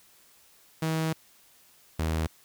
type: tone pair in turn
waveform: sawtooth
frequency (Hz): 160 / 80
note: D#3 / D#2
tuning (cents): +49 / +49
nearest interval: octave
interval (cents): 1200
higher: first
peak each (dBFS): -22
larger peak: neither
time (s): 0.82-1.13 / 1.99-2.27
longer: first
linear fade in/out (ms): 5
effects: white hiss -59 dBFS RMS until 2.44 s